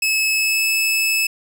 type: tone with pitch glide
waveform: sawtooth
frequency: 2591 to 2608 Hz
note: E7 to E7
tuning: -30 to -19 cents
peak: -13 dBFS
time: 0.02-1.27 s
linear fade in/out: 5 ms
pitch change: +11 cents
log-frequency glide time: 0.33-0.65 s
effects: none